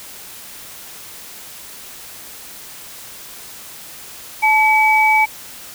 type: tone pair together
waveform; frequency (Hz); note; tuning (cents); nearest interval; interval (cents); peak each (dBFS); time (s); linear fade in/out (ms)
sine; 868.1 / 2283; A5 / D7; -24 / -50; octave + perfect fourth; 1674; -13; 4.42-5.26; 20
effects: white hiss -36 dBFS RMS until 5.74 s